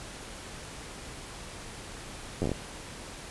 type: slowing click train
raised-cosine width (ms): 2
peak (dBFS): -16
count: 7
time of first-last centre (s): 2.42-2.517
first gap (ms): 10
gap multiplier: 1.19
effects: pink hiss -43 dBFS RMS until 3.3 s + resampled to 24000 Hz